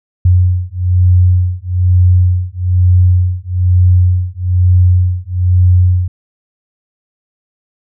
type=beating tone pair; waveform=sine; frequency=89.8 / 90.9 Hz; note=F2 / F#2; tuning=+49 / -30 cents; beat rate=1.1 Hz; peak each=-10 dBFS; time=0.25-6.08 s; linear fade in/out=5 ms; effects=none